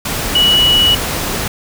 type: tone in noise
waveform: sine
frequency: 2935 Hz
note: F#7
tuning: 15 cents flat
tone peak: -8 dBFS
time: 0.35-0.95 s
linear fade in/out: 5 ms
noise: pink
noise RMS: -19 dBFS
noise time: 0.05-1.48 s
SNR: +8 dB
effects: none